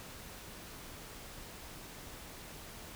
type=silence; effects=pink hiss -49 dBFS RMS until 2.95 s